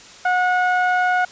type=tone with low-pass filter; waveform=sawtooth; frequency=728 Hz; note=F#5; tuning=28 cents flat; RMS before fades=-18 dBFS; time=0.25-1.25 s; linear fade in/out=5 ms; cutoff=1500 Hz; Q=1.9; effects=white hiss -42 dBFS RMS until 1.31 s + resampled to 16000 Hz